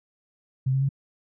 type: tone with pitch steps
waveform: sine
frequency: 131.1 / 134.24 / 137.46 Hz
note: C3 / C3 / C#3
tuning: +4 / +45 / -14 cents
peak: -20 dBFS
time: 0.66-0.891 s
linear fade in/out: 10 ms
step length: 77 ms
effects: none